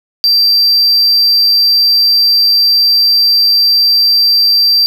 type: tone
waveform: triangle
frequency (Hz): 4699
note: D8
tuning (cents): 0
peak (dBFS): -5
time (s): 0.24-4.86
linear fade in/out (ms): 0
effects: none